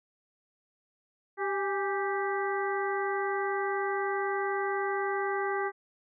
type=harmonic tone with a mistuned harmonic; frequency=392 Hz; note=G4; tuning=in tune; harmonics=1 / 2 / 3 / 4 / 5; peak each=-31 / -34 / -36 / -37 / -38 dBFS; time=1.37-5.72 s; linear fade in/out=50 ms; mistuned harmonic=2; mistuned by=+67 cents; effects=none